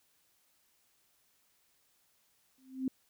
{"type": "tone with exponential growth", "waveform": "sine", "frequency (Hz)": 261.6, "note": "C4", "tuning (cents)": 0, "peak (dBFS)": -27, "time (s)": [2.58, 2.88], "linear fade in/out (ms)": 2, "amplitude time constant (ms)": 64, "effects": ["white hiss -72 dBFS RMS until 3.09 s"]}